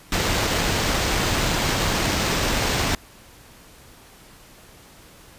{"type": "noise with sample-and-hold", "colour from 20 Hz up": "pink", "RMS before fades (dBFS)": -22, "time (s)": [0.12, 2.95], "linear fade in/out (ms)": 2, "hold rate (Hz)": 11025, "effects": ["pink hiss -48 dBFS RMS until 5.38 s", "resampled to 32000 Hz"]}